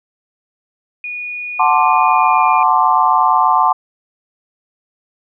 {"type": "tone with pitch glide", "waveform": "sine", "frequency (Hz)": [2455, 2410], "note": ["D#7", "D7"], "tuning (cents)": [-24, 44], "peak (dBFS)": -22, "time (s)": [1.04, 2.63], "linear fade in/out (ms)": 2, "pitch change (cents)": -32, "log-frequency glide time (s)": [2.07, 2.45]}
{"type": "chord", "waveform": "sine", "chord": "D dominant seventh", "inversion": "first", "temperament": "equal", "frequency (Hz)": [740, 880, 1046.5, 1174.7], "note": ["F#5", "A5", "C6", "D6"], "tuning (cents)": [0, 0, 0, 0], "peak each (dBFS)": [-16, -14, -14, -16], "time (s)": [1.59, 3.73], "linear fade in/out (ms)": 10}
{"effects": []}